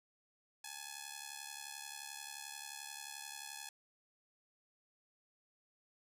5% pulse ring-modulated tone, 848 Hz, G#5, 36 cents sharp, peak -31 dBFS, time 0.64-3.69 s, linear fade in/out 2 ms, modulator 35.7 Hz, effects none

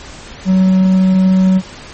triangle tone, 187.6 Hz, F#3, 24 cents sharp, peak -5 dBFS, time 0.45-1.62 s, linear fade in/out 50 ms, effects pink hiss -33 dBFS RMS until 1.93 s + MP3 32 kbps

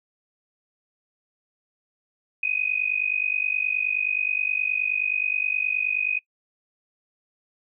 sine tone with amplitude modulation, 2500 Hz, D#7, 8 cents sharp, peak -18 dBFS, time 2.43-6.19 s, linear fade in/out 5 ms, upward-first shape sine, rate 49.5 Hz, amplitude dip 95%, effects noise-tail reverb RT60 0.1 s tail -21 dB re dry

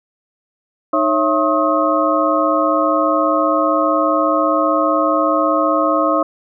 sine tone cluster, 308.8 / 550 / 665 / 1079 / 1263 Hz, D#4 / C#5 / E5 / C#6 / D#6, -13 / -14 / +15 / -47 / +26 cents, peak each -19 dBFS, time 0.93-6.23 s, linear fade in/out 5 ms, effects none

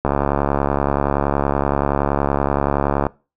click train, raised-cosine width 1 ms, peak -3 dBFS, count 214, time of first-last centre 0.05-3.067 s, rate 70.6 Hz, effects noise-tail reverb RT60 0.3 s tail -21 dB re dry

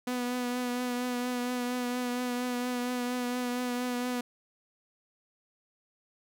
sawtooth tone with vibrato, 246.9 Hz, B3, in tune, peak -26 dBFS, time 0.07-4.21 s, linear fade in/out 5 ms, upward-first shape triangle, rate 4.3 Hz, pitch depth 26 cents each way, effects none

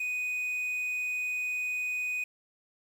triangle tone with quantisation, 2489 Hz, D#7, in tune, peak -28 dBFS, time 0-2.24 s, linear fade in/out 5 ms, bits 9, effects none

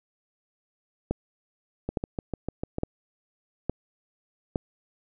two click trains, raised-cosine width 2 ms, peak -12 / -16 dBFS, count 5 / 7, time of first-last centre 1.11-4.558 / 1.89-2.784 s, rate 1.16 / 6.71 Hz, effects none

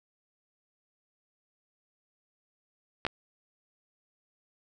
clicks, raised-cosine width 0.3 ms, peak -13 dBFS, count 2, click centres 3.051 / 3.066 s, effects none

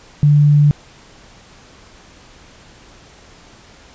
sine tone, 146.8 Hz, D3, in tune, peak -7 dBFS, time 0.23-0.71 s, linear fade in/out 0 ms, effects pink hiss -44 dBFS RMS until 3.94 s + resampled to 16000 Hz

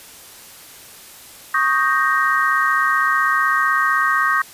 sine chord, Eb dominant seventh, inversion third, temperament equal, 1108.7 / 1244.5 / 1568 / 1864.7 Hz, Db6 / Eb6 / G6 / Bb6, 0 / 0 / 0 / 0 cents, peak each -20 dBFS, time 1.54-4.42 s, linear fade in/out 5 ms, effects white hiss -41 dBFS RMS until 4.53 s + resampled to 32000 Hz

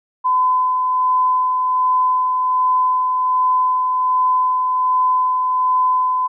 sine tone with tremolo, 1014 Hz, B5, 45 cents sharp, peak -12 dBFS, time 0.24-6.28 s, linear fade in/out 20 ms, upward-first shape sine, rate 1.3 Hz, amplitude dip 30%, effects none

